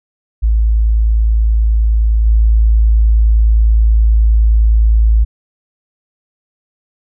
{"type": "tone with level steps", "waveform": "sine", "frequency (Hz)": 54.8, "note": "A1", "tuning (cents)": -6, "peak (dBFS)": [-8, -6], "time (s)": [0.42, 5.25], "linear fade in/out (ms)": 20, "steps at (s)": 2.25, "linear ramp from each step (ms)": 20, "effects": []}